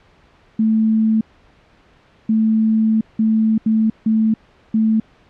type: tone bursts at uneven times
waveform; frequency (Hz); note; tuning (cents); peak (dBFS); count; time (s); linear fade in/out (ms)
sine; 220; A3; 0; -12; 6; 0.59-1.21 / 2.29-3.01 / 3.19-3.58 / 3.66-3.9 / 4.06-4.34 / 4.74-5; 5
effects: pink hiss -52 dBFS RMS until 5.29 s + low-pass 3000 Hz 12 dB/octave